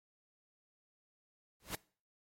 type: noise with exponential growth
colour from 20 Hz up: pink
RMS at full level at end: -35 dBFS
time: 1.6-1.75 s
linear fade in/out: 1 ms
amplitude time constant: 32 ms
effects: noise-tail reverb RT60 0.4 s tail -22 dB re dry + MP3 64 kbps